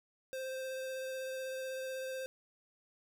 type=tone with vibrato; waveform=square; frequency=523.3 Hz; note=C5; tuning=in tune; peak=-39 dBFS; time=0.33-2.26 s; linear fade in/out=0 ms; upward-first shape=triangle; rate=16 Hz; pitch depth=14 cents each way; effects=none